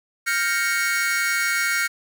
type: chord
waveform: 45% pulse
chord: G half-diminished seventh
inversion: third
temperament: equal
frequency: 1396.9 / 1568 / 1864.7 / 2217 Hz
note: F6 / G6 / Bb6 / Db7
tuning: 0 / 0 / 0 / 0 cents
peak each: -25 / -28 / -26 / -25 dBFS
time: 0.26-1.88 s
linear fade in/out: 20 ms
effects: none